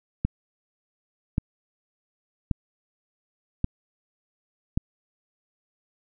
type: click train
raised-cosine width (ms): 5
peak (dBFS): -10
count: 5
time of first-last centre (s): 0.25-4.775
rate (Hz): 0.884
effects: none